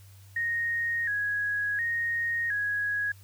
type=tone with vibrato; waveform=sine; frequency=1760 Hz; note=A6; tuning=in tune; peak=-26 dBFS; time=0.36-3.12 s; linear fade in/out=5 ms; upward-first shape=square; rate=0.7 Hz; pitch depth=98 cents each way; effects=added 97 Hz sine -49 dBFS peak until 3.23 s + white hiss -59 dBFS RMS until 3.23 s